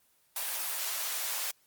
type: high-pass noise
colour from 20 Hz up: white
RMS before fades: -34 dBFS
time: 0.36-1.51 s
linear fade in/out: 2 ms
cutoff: 580 Hz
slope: 24 dB/octave
effects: white hiss -68 dBFS RMS until 1.66 s + Opus 24 kbps